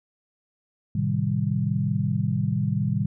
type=chord; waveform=sine; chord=A half-diminished seventh; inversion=none; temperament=equal; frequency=110 / 130.81 / 155.56 / 196 Hz; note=A2 / C3 / Eb3 / G3; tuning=0 / 0 / 0 / 0 cents; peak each=-27 dBFS; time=0.95-3.06 s; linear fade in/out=5 ms; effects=none